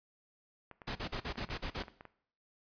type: clicks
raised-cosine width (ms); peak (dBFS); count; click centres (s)
0.5; -33; 11; 0.713 / 0.818 / 0.925 / 1.192 / 1.357 / 1.49 / 1.757 / 1.836 / 1.882 / 2.009 / 2.053
type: noise bursts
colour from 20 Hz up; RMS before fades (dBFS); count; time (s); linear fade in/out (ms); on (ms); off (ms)
pink; -38; 8; 0.87-1.829; 10; 84; 41
effects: noise-tail reverb RT60 0.6 s tail -17 dB re dry + resampled to 11025 Hz